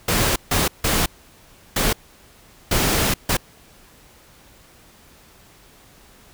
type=noise bursts at uneven times; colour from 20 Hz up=pink; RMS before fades=-19 dBFS; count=6; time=0.08-0.36 / 0.51-0.68 / 0.84-1.06 / 1.76-1.93 / 2.71-3.14 / 3.29-3.37 s; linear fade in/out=5 ms; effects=pink hiss -50 dBFS RMS until 6.33 s